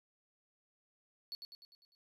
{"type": "tone with echo", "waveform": "triangle", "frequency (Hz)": 4435, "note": "C#8", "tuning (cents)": 0, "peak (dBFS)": -39, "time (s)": [1.32, 1.35], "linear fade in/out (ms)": 0, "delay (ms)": 100, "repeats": 6, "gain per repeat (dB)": -5, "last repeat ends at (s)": 1.95, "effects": []}